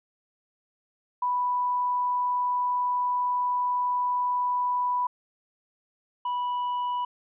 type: tone pair in turn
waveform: sine / triangle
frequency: 987.8 / 983.2 Hz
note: B5 / B5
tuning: 0 / -8 cents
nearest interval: unison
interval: 8 cents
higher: first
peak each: -23 / -24 dBFS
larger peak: first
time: 1.22-5.07 / 6.25-7.05 s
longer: first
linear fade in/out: 5 ms
effects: resampled to 8000 Hz